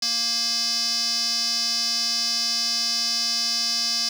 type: tone with band-pass filter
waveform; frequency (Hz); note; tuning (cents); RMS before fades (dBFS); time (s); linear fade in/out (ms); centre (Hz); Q
square; 233.1; A#3; 0; -24; 0.02-4.09; 5; 5100; 8.6
effects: 7-bit